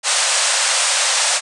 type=band-pass noise; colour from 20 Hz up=white; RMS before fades=-17 dBFS; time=0.03-1.41 s; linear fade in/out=50 ms; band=510 to 9400 Hz; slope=96 dB/octave; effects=none